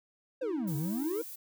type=exponential two-way sweep; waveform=triangle; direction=down then up; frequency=552 to 135.8 to 488.3 Hz; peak=-29 dBFS; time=0.41-1.22 s; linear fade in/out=10 ms; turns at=0.76 s
type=tone with pitch glide; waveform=triangle; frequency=317.2 to 321.4 Hz; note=D#4 to E4; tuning=+33 to -44 cents; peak=-37 dBFS; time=0.42-1.23 s; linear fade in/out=10 ms; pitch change=+23 cents; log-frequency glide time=0.58-0.86 s
type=noise; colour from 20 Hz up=violet; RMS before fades=-44 dBFS; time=0.67-1.36 s; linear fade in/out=10 ms
effects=none

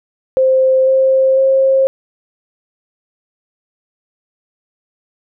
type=tone with pitch steps; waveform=sine; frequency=523.3 / 528.8 / 534.3 Hz; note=C5 / C5 / C5; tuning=0 / +18 / +36 cents; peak=-8 dBFS; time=0.37-1.87 s; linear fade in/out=0 ms; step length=500 ms; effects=none

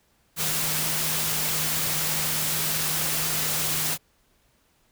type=tone in noise; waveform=sine; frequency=156.2 Hz; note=D#3; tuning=7 cents sharp; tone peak=-36 dBFS; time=0.36-3.98 s; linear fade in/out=50 ms; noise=white; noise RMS=-26 dBFS; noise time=0.36-3.98 s; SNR=-13 dB; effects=pink hiss -65 dBFS RMS until 4.91 s

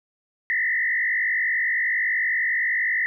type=tone with frequency modulation; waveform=sine; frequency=1917 Hz; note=A#6; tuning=48 cents sharp; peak=-20 dBFS; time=0.5-3.06 s; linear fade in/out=0 ms; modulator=50.6 Hz; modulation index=2.4; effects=none

